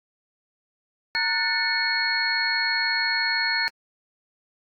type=tone cluster; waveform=sine; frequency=917 / 1470 / 1777 / 2211 / 4311 Hz; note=A#5 / F#6 / A6 / C#7 / C#8; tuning=-29 / -12 / +17 / -5 / -49 cents; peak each=-32 / -29 / -26 / -28 / -26 dBFS; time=1.15-3.68 s; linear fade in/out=0 ms; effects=AAC 64 kbps